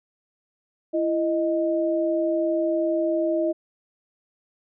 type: tone pair together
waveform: sine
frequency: 334.7 / 622.3 Hz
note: E4 / D#5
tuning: +26 / 0 cents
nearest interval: major seventh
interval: 1074 cents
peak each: -23 dBFS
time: 0.93-3.53 s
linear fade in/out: 20 ms
effects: none